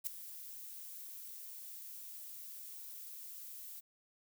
violet noise with ADSR envelope, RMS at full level -35 dBFS, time 0.04-3.81 s, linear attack 29 ms, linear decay 4 ms, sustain -14 dB, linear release 20 ms, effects none

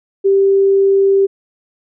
sine tone, 392 Hz, G4, in tune, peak -8 dBFS, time 0.24-1.27 s, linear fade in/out 20 ms, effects none

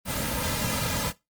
pink noise with comb filter, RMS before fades -28 dBFS, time 0.05-1.13 s, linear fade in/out 50 ms, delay 2.7 ms, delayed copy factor -0.9, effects noise-tail reverb RT60 0.2 s tail -18 dB re dry + Opus 24 kbps

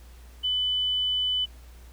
sine tone, 3000 Hz, F#7, 23 cents sharp, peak -23 dBFS, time 0.43-1.46 s, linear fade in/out 20 ms, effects added 60 Hz sine -45 dBFS peak until 1.92 s + pink hiss -56 dBFS RMS until 1.92 s

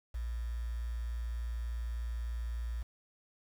sine tone with quantisation, 58.27 Hz, A#1, in tune, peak -34 dBFS, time 0.14-2.83 s, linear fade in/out 10 ms, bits 9, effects none

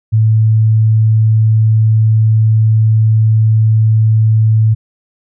sine tone, 110 Hz, A2, in tune, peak -6 dBFS, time 0.12-4.75 s, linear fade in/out 20 ms, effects none

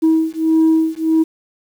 sine beating tone pair, 320 / 321.6 Hz, D#4 / E4, +49 / -43 cents, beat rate 1.6 Hz, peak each -13 dBFS, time 0.02-1.24 s, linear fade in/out 20 ms, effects tanh soft clip ceiling -7 dBFS + 7-bit

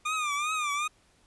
25% pulse tone with vibrato, 1207 Hz, D6, 47 cents sharp, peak -24 dBFS, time 0.05-0.88 s, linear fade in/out 10 ms, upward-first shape triangle, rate 2.6 Hz, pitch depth 110 cents each way, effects pink hiss -64 dBFS RMS until 1.26 s + resampled to 24000 Hz

